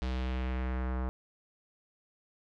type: tone with low-pass filter sweep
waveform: square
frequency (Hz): 63.6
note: C2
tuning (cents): -48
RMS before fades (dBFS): -33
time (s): 0.02-1.09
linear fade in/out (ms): 0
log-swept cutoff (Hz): 4300 to 1200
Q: 1.5
effects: none